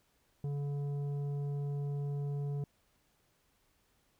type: tone with tanh clipping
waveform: triangle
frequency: 142.9 Hz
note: D3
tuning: 47 cents flat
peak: -35 dBFS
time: 0.44-2.64 s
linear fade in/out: 2 ms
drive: 13 dB
effects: pink hiss -73 dBFS RMS until 4.19 s